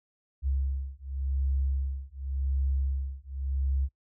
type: beating tone pair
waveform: sine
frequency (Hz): 67.2 / 68.09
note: C2 / C#2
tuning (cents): +47 / -30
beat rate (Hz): 0.89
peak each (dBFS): -30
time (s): 0.42-3.89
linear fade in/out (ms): 50
effects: noise-tail reverb RT60 0.1 s tail -23 dB re dry